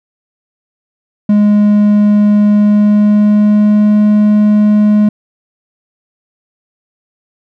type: tone with pitch glide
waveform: triangle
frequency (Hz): 207.7 to 209.9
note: G#3 to G#3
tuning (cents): 0 to +19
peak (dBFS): -3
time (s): 1.29-5.09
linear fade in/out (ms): 5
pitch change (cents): +19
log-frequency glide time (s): 2.5-3.96
effects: none